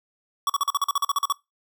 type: tone bursts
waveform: square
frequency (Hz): 1128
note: C#6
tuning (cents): +30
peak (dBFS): -20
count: 13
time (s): 0.47-1.324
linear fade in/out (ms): 2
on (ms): 26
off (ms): 43
effects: noise-tail reverb RT60 0.2 s tail -22 dB re dry